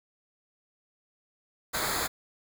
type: noise with comb filter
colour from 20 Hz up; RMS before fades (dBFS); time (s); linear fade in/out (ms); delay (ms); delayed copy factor
pink; -30; 1.73-2.08; 20; 0.35; -0.75
effects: none